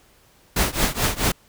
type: noise with tremolo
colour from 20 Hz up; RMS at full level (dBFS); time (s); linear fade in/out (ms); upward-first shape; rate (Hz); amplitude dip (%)
pink; -18; 0.56-1.32; 5; triangle; 4.6; 95
effects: pink hiss -56 dBFS RMS until 1.48 s